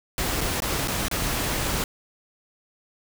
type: noise with dropouts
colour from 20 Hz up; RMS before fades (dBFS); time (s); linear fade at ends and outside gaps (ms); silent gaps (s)
pink; -26; 0.18-1.84; 1; 0.408-0.412 / 0.603-0.621 / 0.875-0.882 / 1.083-1.113
effects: none